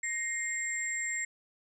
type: tone cluster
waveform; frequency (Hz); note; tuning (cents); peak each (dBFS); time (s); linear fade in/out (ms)
sine; 1876 / 2113 / 7510; A#6 / C7 / A#8; +11 / +16 / +12; -36 / -36 / -35; 0.03-1.25; 5
effects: none